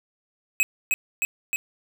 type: tone with echo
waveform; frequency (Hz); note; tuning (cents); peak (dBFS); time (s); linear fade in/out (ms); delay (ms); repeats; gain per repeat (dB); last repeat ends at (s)
square; 2548; D#7; +41; -18; 0.6-0.63; 0; 310; 3; -2; 1.56
effects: none